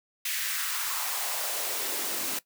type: noise with high-pass filter sweep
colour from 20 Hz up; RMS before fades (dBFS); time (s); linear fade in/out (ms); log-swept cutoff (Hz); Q
white; -31; 0.25-2.39; 5; 2100 to 220; 2
effects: noise-tail reverb RT60 0.1 s tail -18 dB re dry